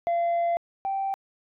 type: tone pair in turn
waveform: sine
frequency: 685 / 780.1 Hz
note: F5 / G5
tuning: -34 / -9 cents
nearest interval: major second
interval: 225 cents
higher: second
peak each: -19 / -24 dBFS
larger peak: first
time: 0.07-0.57 / 0.85-1.14 s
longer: first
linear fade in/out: 0 ms
effects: tanh soft clip ceiling -21 dBFS